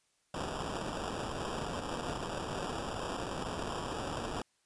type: noise with sample-and-hold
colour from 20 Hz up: violet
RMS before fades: -38 dBFS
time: 0.34-4.42 s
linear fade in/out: 2 ms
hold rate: 2100 Hz
effects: white hiss -74 dBFS RMS until 4.65 s + resampled to 22050 Hz